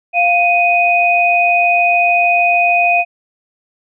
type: tone pair together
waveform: sine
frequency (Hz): 699.6 / 2493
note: F5 / D#7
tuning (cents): +3 / +3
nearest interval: octave + minor seventh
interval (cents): 2200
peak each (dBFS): -12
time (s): 0.13-3.05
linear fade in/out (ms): 50
effects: none